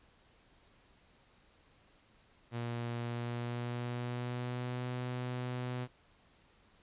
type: tone with pitch glide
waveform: sawtooth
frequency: 118.6 to 124.64 Hz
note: A#2 to B2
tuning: +30 to +16 cents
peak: -32 dBFS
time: 2.51-5.88 s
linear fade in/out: 50 ms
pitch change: +86 cents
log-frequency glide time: 2.98-4.89 s
effects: pink hiss -66 dBFS RMS until 6.82 s + resampled to 8000 Hz